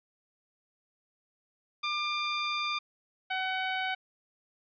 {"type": "tone pair in turn", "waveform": "15% pulse", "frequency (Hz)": [1195, 752.8], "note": ["D6", "F#5"], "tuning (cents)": [30, 30], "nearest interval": "minor sixth", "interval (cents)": 800, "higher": "first", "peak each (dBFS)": -23, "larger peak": "neither", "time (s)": [[1.83, 2.79], [3.3, 3.95]], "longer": "first", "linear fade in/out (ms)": 10, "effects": ["resampled to 11025 Hz"]}